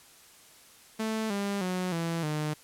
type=tone with pitch steps; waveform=sawtooth; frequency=220 / 200.6 / 182.87 / 166.73 / 152.01 Hz; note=A3 / G3 / F#3 / E3 / D#3; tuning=0 / +40 / -20 / +20 / -40 cents; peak=-25 dBFS; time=0.99-2.54 s; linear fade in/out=10 ms; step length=310 ms; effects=white hiss -55 dBFS RMS until 2.63 s + low-pass 12000 Hz 12 dB/octave